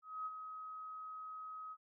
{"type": "tone with ADSR envelope", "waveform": "sine", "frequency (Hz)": 1268, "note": "D#6", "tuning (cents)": 32, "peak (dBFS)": -38, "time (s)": [0.02, 1.77], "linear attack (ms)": 240, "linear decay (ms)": 34, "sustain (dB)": -7, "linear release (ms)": 52, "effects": []}